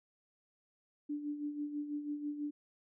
sine tone with tremolo, 293.7 Hz, D4, in tune, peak -34 dBFS, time 1.09-2.51 s, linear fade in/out 10 ms, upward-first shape sine, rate 6.1 Hz, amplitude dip 60%, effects none

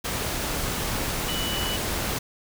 sine tone in noise, 2960 Hz, F#7, in tune, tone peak -30 dBFS, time 1.28-1.77 s, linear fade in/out 10 ms, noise pink, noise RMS -28 dBFS, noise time 0.04-2.19 s, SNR -5 dB, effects none

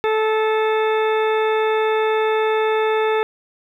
harmonic tone with a mistuned harmonic, 436.2 Hz, A4, 15 cents flat, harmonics 1 / 2 / 3 / 4 / 5 / 6 / 8, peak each -17 / -23 / -27 / -29 / -31 / -33 / -35 dBFS, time 0.04-3.23 s, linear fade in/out 0 ms, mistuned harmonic 8, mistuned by +37 cents, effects 9-bit

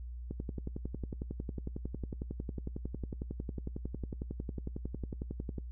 click train, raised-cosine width 3 ms, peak -25 dBFS, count 59, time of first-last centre 0.31-5.583 s, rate 11 Hz, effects noise-tail reverb RT60 0.1 s tail -21 dB re dry + added 60 Hz sine -40 dBFS peak until 5.71 s

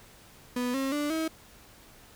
35% pulse tone with pitch steps, 246.9 / 269.2 / 293.6 / 320.2 Hz, B3 / C4 / D4 / D#4, 0 / +49 / 0 / +50 cents, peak -26 dBFS, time 0.56-1.28 s, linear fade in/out 5 ms, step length 180 ms, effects pink hiss -54 dBFS RMS until 2.15 s

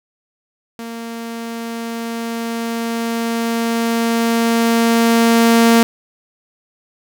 sawtooth tone with level ramp, 230.6 Hz, A#3, 19 cents flat, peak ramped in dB -23 to -4 dBFS, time 0.79-5.83 s, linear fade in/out 0 ms, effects none

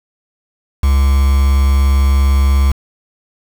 triangle tone with quantisation, 68.6 Hz, C#2, 17 cents flat, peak -6 dBFS, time 0.83-2.72 s, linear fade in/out 5 ms, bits 4, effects none

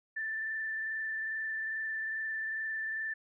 sine tone with frequency modulation, 1769 Hz, A6, 9 cents sharp, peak -33 dBFS, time 0.16-3.14 s, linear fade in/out 10 ms, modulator 22.4 Hz, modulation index 0.94, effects none

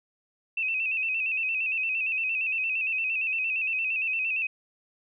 sine tone with vibrato, 2600 Hz, E7, 24 cents flat, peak -25 dBFS, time 0.57-4.47 s, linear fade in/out 5 ms, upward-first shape square, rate 8.7 Hz, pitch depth 52 cents each way, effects none

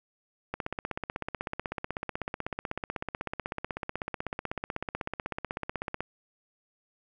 click train, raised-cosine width 0.5 ms, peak -17 dBFS, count 89, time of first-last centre 0.54-6.006 s, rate 16.1 Hz, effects none

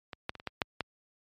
clicks, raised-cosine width 0.3 ms, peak -23 / -16 / -27 / -30 / -17 / -11 / -15 dBFS, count 7, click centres 0.132 / 0.294 / 0.353 / 0.399 / 0.473 / 0.618 / 0.807 s, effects high-pass 60 Hz 12 dB/octave + MP3 64 kbps

